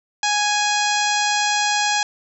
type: harmonic tone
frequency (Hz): 830.6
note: G#5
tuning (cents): 0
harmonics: 1 / 2 / 3 / 4 / 5 / 6 / 7 / 8 / 9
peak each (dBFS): -21 / -24 / -26 / -27 / -28 / -29 / -29 / -30 / -31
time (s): 0.23-2.03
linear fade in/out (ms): 2
effects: none